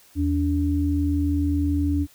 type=tone pair together; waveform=sine; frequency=80.84 / 287.9 Hz; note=E2 / D4; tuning=-33 / -34 cents; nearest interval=octave + minor seventh; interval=2199 cents; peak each=-22 / -22 dBFS; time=0.15-2.07 s; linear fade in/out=50 ms; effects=white hiss -54 dBFS RMS until 2.14 s